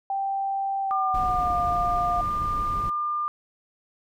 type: tone with pitch glide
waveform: sine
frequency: 784 to 706.6 Hz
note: G5 to F5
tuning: 0 to +20 cents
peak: -24 dBFS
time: 0.1-2.21 s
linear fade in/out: 2 ms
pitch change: -180 cents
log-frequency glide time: 0.81-1.58 s
type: tone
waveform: sine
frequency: 1200 Hz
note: D6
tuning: 37 cents sharp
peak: -24 dBFS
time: 0.91-3.28 s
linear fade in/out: 0 ms
type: noise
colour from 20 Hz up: brown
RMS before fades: -33 dBFS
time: 1.14-2.9 s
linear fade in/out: 5 ms
effects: none